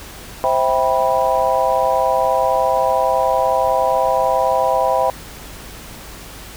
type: chord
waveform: sine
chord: C major seventh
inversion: none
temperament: just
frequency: 523.3 / 654.1 / 784.9 / 981.1 Hz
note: C5 / E5 / G5 / B5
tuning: 0 / -14 / +2 / -12 cents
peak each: -19 dBFS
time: 0.44-5.1 s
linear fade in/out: 0 ms
effects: added 50 Hz sine -41 dBFS peak until 6.56 s + pink hiss -36 dBFS RMS until 6.56 s